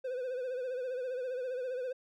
triangle tone with vibrato, 507 Hz, B4, 45 cents sharp, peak -32 dBFS, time 0.04-1.93 s, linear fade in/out 10 ms, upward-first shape sine, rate 15 Hz, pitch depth 66 cents each way, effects none

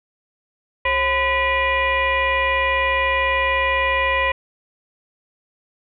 sine tone with frequency modulation, 1480 Hz, F#6, in tune, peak -16 dBFS, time 0.85-4.32 s, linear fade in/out 5 ms, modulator 471 Hz, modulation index 2.3, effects none

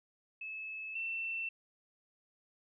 sine tone pair in turn, 2600 / 2684 Hz, E7 / E7, -24 / +31 cents, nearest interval minor second, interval 55 cents, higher second, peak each -40 / -35 dBFS, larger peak second, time 0.41-0.95 / 0.95-1.49 s, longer neither, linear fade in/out 5 ms, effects none

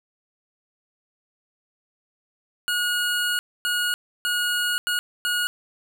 25% pulse tone bursts at uneven times, 1446 Hz, F#6, 40 cents flat, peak -18 dBFS, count 5, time 2.68-3.39 / 3.65-3.94 / 4.25-4.78 / 4.87-4.99 / 5.25-5.47 s, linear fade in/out 0 ms, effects none

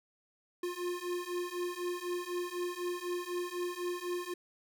square beating tone pair, 352.2 / 356.2 Hz, F4 / F4, +15 / +34 cents, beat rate 4 Hz, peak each -39 / -38 dBFS, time 0.63-4.34 s, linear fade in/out 5 ms, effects none

